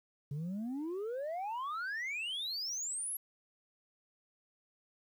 sine exponential sweep, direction up, 137.5 to 11610 Hz, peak -33 dBFS, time 0.31-3.17 s, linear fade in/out 5 ms, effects tanh soft clip ceiling -35 dBFS + 11-bit

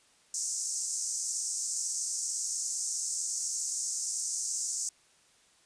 white band-pass noise, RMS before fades -34 dBFS, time 0.34-4.89 s, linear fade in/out 2 ms, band 5700 to 8500 Hz, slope 48 dB/octave, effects white hiss -64 dBFS RMS until 5.65 s + resampled to 22050 Hz

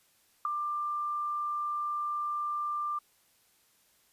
sine tone with ADSR envelope, 1188 Hz, D6, 20 cents sharp, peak -22 dBFS, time 0.45-2.99 s, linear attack 3 ms, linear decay 5 ms, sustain -8 dB, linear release 9 ms, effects white hiss -67 dBFS RMS until 4.12 s + resampled to 32000 Hz

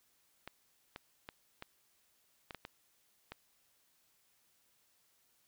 clicks, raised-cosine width 0.3 ms, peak -28 dBFS, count 8, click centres 0.476 / 0.961 / 1.289 / 1.624 / 2.508 / 2.547 / 2.651 / 3.32 s, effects white hiss -73 dBFS RMS until 5.47 s

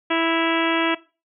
harmonic tone with a mistuned harmonic, 329.6 Hz, E4, in tune, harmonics 1 / 2 / 3 / 4 / 5 / 6 / 7 / 8 / 9 / 10, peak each -22 / -25 / -27 / -28 / -29 / -30 / -30 / -31 / -32 / -32 dBFS, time 0.1-0.95 s, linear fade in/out 10 ms, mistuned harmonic 9, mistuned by -60 cents, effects noise-tail reverb RT60 0.3 s tail -18 dB re dry

